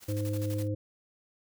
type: noise with tremolo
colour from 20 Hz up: white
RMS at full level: -45 dBFS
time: 0-0.68 s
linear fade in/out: 50 ms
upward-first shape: square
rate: 12 Hz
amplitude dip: 70%
type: harmonic tone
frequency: 103.7 Hz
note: G#2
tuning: 2 cents flat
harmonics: 1 / 3 / 5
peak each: -30 / -35 / -37 dBFS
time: 0.08-0.75 s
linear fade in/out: 10 ms
effects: none